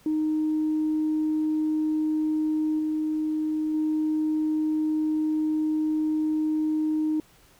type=tone with level steps; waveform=sine; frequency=309.7 Hz; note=D#4; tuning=8 cents flat; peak=-21 / -23 / -21 dBFS; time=0.06-7.2 s; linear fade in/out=2 ms; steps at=2.79 / 3.74 s; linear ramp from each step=2 ms; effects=tanh soft clip ceiling -18 dBFS + pink hiss -57 dBFS RMS until 7.59 s